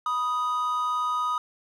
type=tone pair together; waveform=triangle; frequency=983 / 1246 Hz; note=B5 / D#6; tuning=-8 / +2 cents; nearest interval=major third; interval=410 cents; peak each=-29 / -23 dBFS; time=0.06-1.38 s; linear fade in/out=2 ms; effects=none